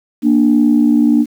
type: tone pair together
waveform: sine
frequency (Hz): 234.4 / 295.3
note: A#3 / D4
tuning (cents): +10 / +10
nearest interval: major third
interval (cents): 400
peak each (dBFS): -10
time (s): 0.22-1.26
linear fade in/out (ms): 50
effects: tanh soft clip ceiling -1 dBFS + 7-bit